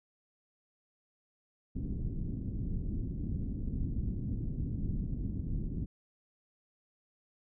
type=low-pass noise; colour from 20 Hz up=pink; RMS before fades=-35 dBFS; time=1.75-5.86 s; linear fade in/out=10 ms; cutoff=260 Hz; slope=24 dB/octave; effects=none